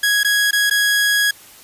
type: tone with dropouts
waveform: sawtooth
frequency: 1661.2 Hz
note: G#6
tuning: in tune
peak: -10 dBFS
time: 0.03-1.31 s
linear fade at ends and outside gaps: 5 ms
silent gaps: 0.233-0.246 / 0.51-0.529 / 0.699-0.709 s
effects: white hiss -43 dBFS RMS until 1.63 s + resampled to 32000 Hz